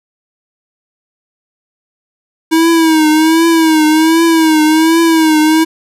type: tone with vibrato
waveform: square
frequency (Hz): 320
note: D#4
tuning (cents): +49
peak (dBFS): -7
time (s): 2.51-5.65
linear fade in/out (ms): 20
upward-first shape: triangle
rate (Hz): 1.3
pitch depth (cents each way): 80
effects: resampled to 32000 Hz + 7-bit